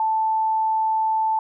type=tone; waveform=sine; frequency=880 Hz; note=A5; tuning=in tune; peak=-18 dBFS; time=0-1.39 s; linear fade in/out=2 ms; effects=none